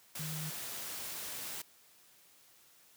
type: tone in noise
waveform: sine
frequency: 155.3 Hz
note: D#3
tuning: 3 cents flat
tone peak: -39 dBFS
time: 0.19-0.5 s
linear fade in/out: 5 ms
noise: white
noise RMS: -42 dBFS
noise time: 0.15-1.62 s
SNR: 0 dB
effects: white hiss -63 dBFS RMS until 2.96 s + high-pass 80 Hz 12 dB/octave